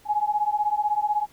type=beating tone pair; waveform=sine; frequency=830.6 / 846.6 Hz; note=G#5 / G#5; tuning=0 / +33 cents; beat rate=16 Hz; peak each=-24 dBFS; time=0.05-1.27 s; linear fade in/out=50 ms; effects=pink hiss -56 dBFS RMS until 1.32 s